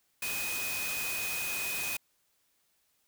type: tone in noise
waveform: sine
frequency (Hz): 2500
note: D#7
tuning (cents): +8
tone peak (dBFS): -35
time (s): 0.22-1.97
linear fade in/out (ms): 5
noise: white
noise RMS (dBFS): -36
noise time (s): 0.22-1.97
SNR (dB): -2
effects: white hiss -73 dBFS RMS until 3.07 s